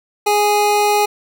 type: tone pair together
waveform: square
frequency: 414.8 / 829 Hz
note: G#4 / G#5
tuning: -2 / -3 cents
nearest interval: octave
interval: 1199 cents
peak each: -17 / -15 dBFS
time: 0.26-1.06 s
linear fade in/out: 10 ms
effects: none